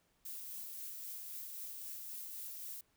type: noise with tremolo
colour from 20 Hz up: violet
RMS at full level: -45 dBFS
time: 0.25-2.81 s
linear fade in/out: 5 ms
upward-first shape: sine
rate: 3.8 Hz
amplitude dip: 25%
effects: pink hiss -75 dBFS RMS until 2.96 s